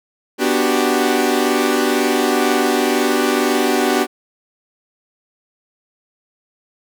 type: chord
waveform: sawtooth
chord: G major seventh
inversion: first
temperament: equal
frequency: 246.9 / 293.7 / 370 / 392 Hz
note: B3 / D4 / F#4 / G4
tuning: 0 / 0 / 0 / 0 cents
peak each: -16 dBFS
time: 0.38-4.07 s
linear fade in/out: 50 ms
effects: none